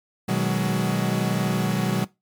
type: chord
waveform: 40% pulse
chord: G# minor seventh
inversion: first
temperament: equal with one note detuned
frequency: 123.47 / 155.56 / 186.5 / 207.7 Hz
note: B2 / D#3 / F#3 / G#3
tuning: 0 / 0 / +14 / 0 cents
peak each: -27 / -27 / -23 / -27 dBFS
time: 0.28-2.05 s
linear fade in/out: 10 ms
effects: noise-tail reverb RT60 0.2 s tail -19 dB re dry + MP3 96 kbps